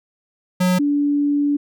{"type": "tone pair in turn", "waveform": ["square", "sine"], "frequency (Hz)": [181.9, 288.7], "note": ["F#3", "D4"], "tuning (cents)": [-29, -30], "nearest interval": "minor sixth", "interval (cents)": 799, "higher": "second", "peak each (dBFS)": -15, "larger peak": "neither", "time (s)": [[0.6, 0.79], [0.79, 1.57]], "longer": "second", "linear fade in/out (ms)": 10, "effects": []}